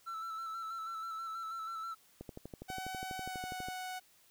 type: tone with vibrato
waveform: triangle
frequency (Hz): 1330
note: E6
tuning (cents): +15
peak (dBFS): -37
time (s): 0.06-1.95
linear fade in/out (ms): 20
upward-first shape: square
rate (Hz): 6.2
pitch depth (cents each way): 25
type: click train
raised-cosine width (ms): 2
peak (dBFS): -31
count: 19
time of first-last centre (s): 2.21-3.685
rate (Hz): 12.2
type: tone with pitch glide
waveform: sawtooth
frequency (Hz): 753 to 740.5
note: F#5 to F#5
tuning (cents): +30 to +1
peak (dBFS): -36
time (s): 2.68-4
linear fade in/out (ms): 20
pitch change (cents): -29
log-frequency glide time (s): 3.21-3.41
effects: white hiss -66 dBFS RMS until 4.3 s